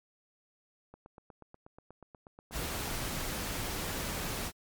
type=click train; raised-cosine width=1 ms; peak=-36 dBFS; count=15; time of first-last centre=0.94-2.631 s; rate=8.28 Hz
type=noise; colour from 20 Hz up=pink; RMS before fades=-36 dBFS; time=2.51-4.52 s; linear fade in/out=50 ms
effects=MP3 96 kbps